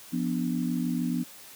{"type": "chord", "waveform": "sine", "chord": "B diminished", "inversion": "second", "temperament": "equal", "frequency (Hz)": [174.61, 246.9, 293.7], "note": ["F3", "B3", "D4"], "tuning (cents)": [0, 0, 0], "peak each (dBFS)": [-30, -28, -33], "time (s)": [0.12, 1.24], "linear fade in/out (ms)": 20, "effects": ["white hiss -48 dBFS RMS until 1.55 s", "high-pass 100 Hz 12 dB/octave"]}